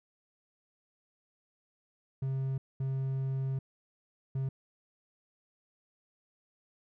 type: tone bursts at uneven times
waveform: triangle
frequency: 133.7 Hz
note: C3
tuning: 38 cents sharp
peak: -28 dBFS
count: 3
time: 2.22-2.58 / 2.8-3.59 / 4.35-4.49 s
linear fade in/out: 5 ms
effects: none